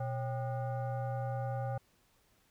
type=tone with frequency modulation; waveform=sine; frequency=121.7 Hz; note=B2; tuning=25 cents flat; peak=-33 dBFS; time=0-1.78 s; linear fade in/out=5 ms; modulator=667 Hz; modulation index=0.9; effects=pink hiss -70 dBFS RMS until 2.5 s